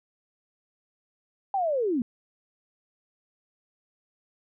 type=linear sweep; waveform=sine; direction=down; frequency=808 to 220 Hz; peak=-23 dBFS; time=1.54-2.02 s; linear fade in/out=2 ms; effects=none